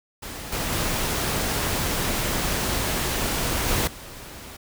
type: noise with level steps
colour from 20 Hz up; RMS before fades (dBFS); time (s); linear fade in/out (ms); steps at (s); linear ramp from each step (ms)
pink; -35 / -27 / -25 / -23 / -40; 0.22-4.57; 10; 0.52 / 0.72 / 3.67 / 3.87; 5
effects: none